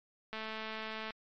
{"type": "click train", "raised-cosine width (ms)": 0.3, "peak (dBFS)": -25, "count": 171, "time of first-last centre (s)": [0.33, 1.106], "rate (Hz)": 219, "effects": ["low-pass 5000 Hz 12 dB/octave", "MP3 48 kbps"]}